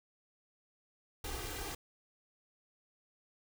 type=noise with comb filter; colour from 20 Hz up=pink; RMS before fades=-41 dBFS; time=1.24-1.75 s; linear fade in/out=5 ms; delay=2.5 ms; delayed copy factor=+0.85; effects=none